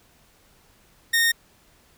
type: tone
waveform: sawtooth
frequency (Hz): 1845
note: A#6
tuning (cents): -18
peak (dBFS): -14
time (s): 1.13-1.32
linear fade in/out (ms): 10
effects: pink hiss -58 dBFS RMS until 1.97 s